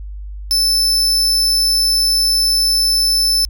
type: tone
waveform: 40% pulse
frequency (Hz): 5274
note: E8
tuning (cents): 0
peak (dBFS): -11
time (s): 0.51-3.45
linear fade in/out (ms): 0
effects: added 50 Hz sine -26 dBFS peak until 3.49 s